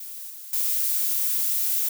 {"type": "noise with level steps", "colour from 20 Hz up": "violet", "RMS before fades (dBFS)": [-37, -40, -24], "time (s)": [0, 1.89], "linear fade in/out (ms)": 5, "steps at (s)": [0.3, 0.53], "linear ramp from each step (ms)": 2, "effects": []}